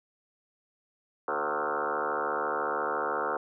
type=tone with frequency modulation; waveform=sine; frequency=911 Hz; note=A#5; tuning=40 cents flat; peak=-27 dBFS; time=1.28-3.37 s; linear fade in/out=2 ms; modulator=74.1 Hz; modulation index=7.2; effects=none